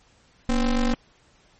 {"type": "ring-modulated tone", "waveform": "square", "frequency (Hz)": 131, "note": "C3", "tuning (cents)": 2, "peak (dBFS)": -17, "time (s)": [0.49, 0.94], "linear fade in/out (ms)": 0, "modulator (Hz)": 107, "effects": ["pink hiss -59 dBFS RMS until 1.59 s", "MP3 32 kbps"]}